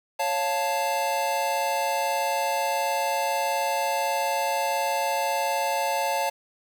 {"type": "chord", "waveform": "square", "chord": "Db augmented", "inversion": "none", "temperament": "equal", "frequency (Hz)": [554.4, 698.5, 880], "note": ["Db5", "F5", "A5"], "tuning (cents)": [0, 0, 0], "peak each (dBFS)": [-30, -30, -27], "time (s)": [0.19, 6.3], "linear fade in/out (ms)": 10, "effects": ["8-bit"]}